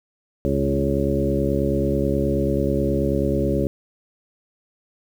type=harmonic tone with a mistuned harmonic; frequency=69.3 Hz; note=C#2; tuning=in tune; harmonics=1 / 2 / 3 / 4 / 5 / 6 / 8; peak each=-26 / -26 / -26 / -26 / -26 / -26 / -26 dBFS; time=0.45-3.67 s; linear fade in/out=0 ms; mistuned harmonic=2; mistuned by=-23 cents; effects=8-bit